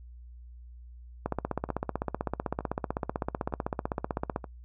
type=two click trains; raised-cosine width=1 ms; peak=-24 / -15 dBFS; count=4 / 50; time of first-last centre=1.69-4.442 / 1.26-4.361 s; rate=1.09 / 15.8 Hz; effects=noise-tail reverb RT60 0.1 s tail -23 dB re dry + added 60 Hz sine -45 dBFS peak until 4.64 s